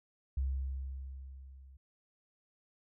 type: tone with level ramp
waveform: sine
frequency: 66.7 Hz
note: C2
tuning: 34 cents sharp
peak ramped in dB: -29 to -53 dBFS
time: 0.37-1.77 s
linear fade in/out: 5 ms
effects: none